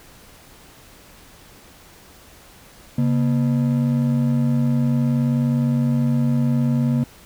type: ring-modulated tone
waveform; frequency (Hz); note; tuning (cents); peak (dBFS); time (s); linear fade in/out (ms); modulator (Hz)
triangle; 186.9; F#3; +18; -11; 2.98-7.04; 5; 49.7
effects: pink hiss -47 dBFS RMS until 7.25 s